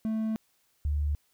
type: tone pair in turn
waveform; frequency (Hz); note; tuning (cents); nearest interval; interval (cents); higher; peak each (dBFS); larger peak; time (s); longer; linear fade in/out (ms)
triangle / sine; 220 / 73.42; A3 / D2; 0 / 0; octave + perfect fifth; 1900; first; -25; neither; 0.05-0.36 / 0.85-1.15; first; 0
effects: white hiss -70 dBFS RMS until 1.33 s